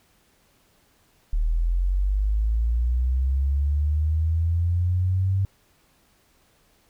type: linear sweep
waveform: sine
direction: up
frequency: 37.7 to 97.5 Hz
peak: -19 dBFS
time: 1.33-5.45 s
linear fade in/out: 0 ms
effects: pink hiss -62 dBFS RMS until 6.89 s